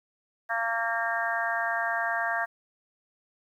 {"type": "harmonic tone", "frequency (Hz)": 229.6, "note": "A#3", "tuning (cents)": -26, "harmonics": [3, 4, 5, 6, 7, 8], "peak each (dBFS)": [-31, -35, -35, -39, -30, -33], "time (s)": [0.49, 2.46], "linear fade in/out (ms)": 20, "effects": ["10-bit"]}